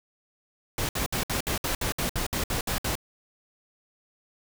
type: noise bursts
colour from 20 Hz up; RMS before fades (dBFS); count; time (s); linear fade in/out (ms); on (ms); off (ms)
pink; -28; 13; 0.78-2.954; 2; 110; 62
effects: none